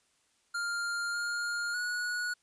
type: tone with pitch steps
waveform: square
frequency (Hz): 1401 / 1414 / 1459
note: F6 / F6 / F#6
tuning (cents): +5 / +21 / -25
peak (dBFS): -32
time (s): 0.54-2.34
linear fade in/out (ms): 10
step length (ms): 600
effects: white hiss -71 dBFS RMS until 2.42 s + resampled to 22050 Hz